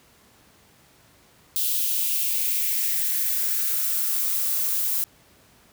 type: noise with high-pass filter sweep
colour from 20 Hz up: violet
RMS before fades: -24 dBFS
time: 1.56-5.04 s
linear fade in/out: 0 ms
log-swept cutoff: 3300 to 840 Hz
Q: 2.8
effects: pink hiss -56 dBFS RMS until 5.72 s + high-pass 60 Hz 12 dB/octave